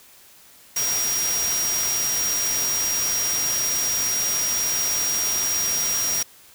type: tone in noise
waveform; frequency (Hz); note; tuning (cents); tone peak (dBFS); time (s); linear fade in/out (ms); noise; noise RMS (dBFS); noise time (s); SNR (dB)
sine; 5700; F8; +34; -22; 0.76-6.23; 5; white; -27; 0.76-6.23; +2
effects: white hiss -50 dBFS RMS until 6.54 s